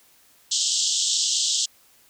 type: band-pass noise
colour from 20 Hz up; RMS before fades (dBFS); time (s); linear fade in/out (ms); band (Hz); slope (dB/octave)
white; -23; 0.51-1.66; 10; 3000 to 7900; 96
effects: white hiss -57 dBFS RMS until 2.09 s